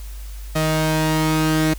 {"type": "tone pair together", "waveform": "sawtooth", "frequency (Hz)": [156.7, 313.7], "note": ["D#3", "D#4"], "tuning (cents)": [13, 14], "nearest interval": "octave", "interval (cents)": 1201, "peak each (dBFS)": -15, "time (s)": [0.55, 1.74], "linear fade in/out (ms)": 10, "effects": ["added 50 Hz sine -30 dBFS peak until 1.78 s", "white hiss -45 dBFS RMS until 1.78 s"]}